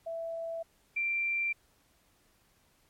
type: tone pair in turn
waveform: sine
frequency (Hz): 662 / 2359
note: E5 / D7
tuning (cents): +7 / +7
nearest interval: octave + minor seventh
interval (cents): 2200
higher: second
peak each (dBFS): -34 / -28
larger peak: second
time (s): 0.06-0.63 / 0.96-1.53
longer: neither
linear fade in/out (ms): 10
effects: pink hiss -68 dBFS RMS until 2.89 s + MP3 64 kbps